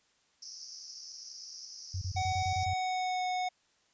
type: band-pass noise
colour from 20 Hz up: white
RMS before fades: -47 dBFS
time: 0.42-2.65 s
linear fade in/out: 5 ms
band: 4900 to 5900 Hz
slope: 96 dB/octave
type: tone bursts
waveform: sine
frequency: 92.5 Hz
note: F#2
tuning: in tune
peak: -32 dBFS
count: 8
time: 1.94-2.737 s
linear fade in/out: 5 ms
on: 76 ms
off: 27 ms
type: tone with pitch glide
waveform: square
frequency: 749 to 733.6 Hz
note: F#5 to F#5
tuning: +21 to -15 cents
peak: -31 dBFS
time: 2.16-3.49 s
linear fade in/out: 10 ms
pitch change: -36 cents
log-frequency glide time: 2.57-3.27 s
effects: white hiss -70 dBFS RMS until 3.93 s + resampled to 16000 Hz